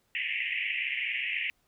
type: band-pass noise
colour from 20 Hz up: pink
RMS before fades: -32 dBFS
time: 0.15-1.5 s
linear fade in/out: 0 ms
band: 1900 to 2900 Hz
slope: 96 dB/octave
effects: pink hiss -72 dBFS RMS until 1.67 s